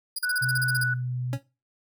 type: tone bursts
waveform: 15% pulse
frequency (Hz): 4883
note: D#8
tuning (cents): -33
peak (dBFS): -21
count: 11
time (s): 0.16-0.838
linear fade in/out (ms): 5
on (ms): 28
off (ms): 37
type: tone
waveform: sine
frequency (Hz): 1480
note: F#6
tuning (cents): 0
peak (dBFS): -24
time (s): 0.23-0.94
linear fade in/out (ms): 5
type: tone with pitch glide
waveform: sine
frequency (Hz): 127.7 to 125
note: C3 to B2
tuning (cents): -42 to +21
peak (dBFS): -27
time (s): 0.41-1.38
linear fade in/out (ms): 20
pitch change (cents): -37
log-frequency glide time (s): 0.71-0.82
type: tone with exponential decay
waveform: 25% pulse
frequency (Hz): 276.5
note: C#4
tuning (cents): -4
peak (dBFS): -24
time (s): 1.33-1.43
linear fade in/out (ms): 1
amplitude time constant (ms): 21
effects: noise-tail reverb RT60 0.3 s tail -21 dB re dry